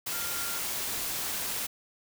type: tone in noise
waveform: sine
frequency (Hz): 1396.9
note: F6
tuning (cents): 0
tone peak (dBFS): -40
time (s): 0.12-0.59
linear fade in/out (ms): 10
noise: white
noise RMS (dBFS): -33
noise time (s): 0.06-1.67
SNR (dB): -10
effects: none